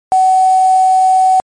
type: tone with quantisation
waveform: sine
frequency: 752 Hz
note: F#5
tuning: 28 cents sharp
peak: -6 dBFS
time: 0.12-1.4 s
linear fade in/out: 0 ms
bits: 4
effects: MP3 48 kbps